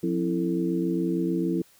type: harmonic tone with a mistuned harmonic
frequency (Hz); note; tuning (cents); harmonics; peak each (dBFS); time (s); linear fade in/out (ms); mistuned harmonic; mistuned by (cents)
88.6; F2; +25; 2 / 3 / 4 / 5; -28 / -30 / -26 / -34; 0.03-1.62; 5; 4; -110
effects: white hiss -58 dBFS RMS until 1.79 s